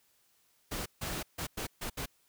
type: noise bursts at uneven times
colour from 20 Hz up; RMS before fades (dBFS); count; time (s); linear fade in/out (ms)
pink; -37; 6; 0.71-0.86 / 1.01-1.23 / 1.38-1.47 / 1.57-1.67 / 1.81-1.9 / 1.97-2.06; 10
effects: white hiss -70 dBFS RMS until 2.28 s